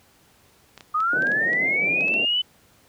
clicks, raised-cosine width 0.2 ms, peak -23 dBFS, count 10, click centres 0.777 / 0.808 / 1.004 / 1.223 / 1.27 / 1.318 / 1.532 / 2.009 / 2.082 / 2.14 s
sine linear sweep, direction up, 1208 to 3024 Hz, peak -19 dBFS, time 0.94-2.42 s, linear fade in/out 10 ms
white band-pass noise, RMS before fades -33 dBFS, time 1.13-2.25 s, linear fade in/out 2 ms, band 140 to 690 Hz, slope 48 dB/octave
effects pink hiss -57 dBFS RMS until 2.88 s + high-pass 60 Hz 12 dB/octave

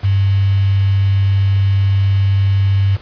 sine tone with quantisation, 98.1 Hz, G2, 2 cents sharp, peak -10 dBFS, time 0.03-2.97 s, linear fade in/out 20 ms, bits 5, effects pink hiss -40 dBFS RMS until 3.01 s + resampled to 11025 Hz

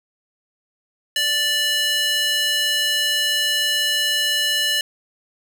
square tone with high-pass filter, 587.3 Hz, D5, in tune, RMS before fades -20 dBFS, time 1.16-4.81 s, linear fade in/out 2 ms, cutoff 2500 Hz, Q 2.3, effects none

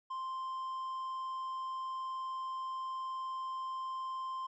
triangle tone, 1046.5 Hz, C6, in tune, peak -35 dBFS, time 0.1-4.47 s, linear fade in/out 10 ms, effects resampled to 16000 Hz

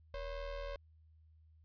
square ring-modulated tone, 260.2 Hz, C4, 9 cents flat, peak -38 dBFS, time 0.14-0.76 s, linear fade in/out 2 ms, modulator 301 Hz, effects added 79 Hz sine -61 dBFS peak until 1.64 s + resampled to 11025 Hz

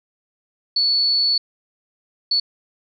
sine tone bursts at uneven times, 4435 Hz, C#8, in tune, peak -15 dBFS, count 2, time 0.76-1.38 / 2.31-2.4 s, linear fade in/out 5 ms, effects none

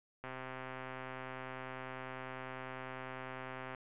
click train, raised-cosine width 0.5 ms, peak -29 dBFS, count 457, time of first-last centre 0.24-3.748 s, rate 130 Hz, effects resampled to 8000 Hz

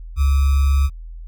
sine tone with sample-and-hold, 69.3 Hz, C#2, in tune, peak -12 dBFS, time 0.16-0.9 s, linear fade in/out 50 ms, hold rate 1225 Hz, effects added 41 Hz sine -31 dBFS peak until 1.27 s

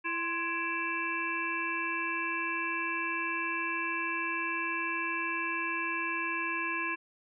harmonic tone with a mistuned harmonic, 333.3 Hz, E4, 19 cents sharp, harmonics 1 / 3 / 5 / 7 / 8, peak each -40 / -36 / -36 / -37 / -36 dBFS, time 0.04-6.96 s, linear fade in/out 20 ms, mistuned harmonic 3, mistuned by +78 cents, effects none

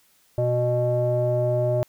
square tone with low-pass filter, 122.5 Hz, B2, 14 cents flat, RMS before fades -22 dBFS, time 0.38-1.83 s, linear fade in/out 0 ms, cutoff 590 Hz, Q 7, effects white hiss -61 dBFS RMS until 1.88 s

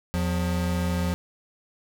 square tone pair together, 83.9 / 177.78 Hz, E2 / F3, +31 / +31 cents, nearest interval octave + minor second, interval 1300 cents, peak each -27 dBFS, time 0.14-1.14 s, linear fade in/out 0 ms, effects none

